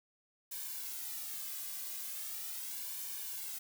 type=noise with flanger; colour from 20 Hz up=blue; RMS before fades=-42 dBFS; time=0.51-3.59 s; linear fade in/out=10 ms; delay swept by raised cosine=1.5 to 2.24 ms; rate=0.39 Hz; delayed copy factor=-0.7; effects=none